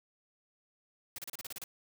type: noise bursts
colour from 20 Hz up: white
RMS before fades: -42 dBFS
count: 9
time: 1.16-1.64 s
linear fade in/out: 2 ms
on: 24 ms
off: 33 ms
effects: none